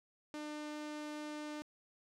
sawtooth tone, 300.4 Hz, D4, 39 cents sharp, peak -38 dBFS, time 0.34-1.62 s, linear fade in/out 0 ms, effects low-pass 8000 Hz 12 dB/octave

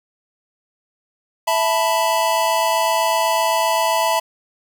square chord, E suspended fourth, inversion none, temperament equal, 659.3 / 880 / 987.8 Hz, E5 / A5 / B5, 0 / 0 / 0 cents, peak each -21 dBFS, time 1.47-4.2 s, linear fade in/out 10 ms, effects 8-bit

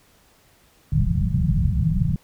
white low-pass noise, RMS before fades -20 dBFS, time 0.92-2.16 s, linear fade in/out 2 ms, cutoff 190 Hz, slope 96 dB/octave, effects pink hiss -57 dBFS RMS until 2.23 s

